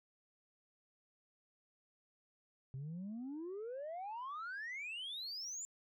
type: exponential sweep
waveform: sine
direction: up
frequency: 127.8 to 7340 Hz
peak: -40 dBFS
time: 2.74-5.65 s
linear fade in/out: 0 ms
effects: tanh soft clip ceiling -40 dBFS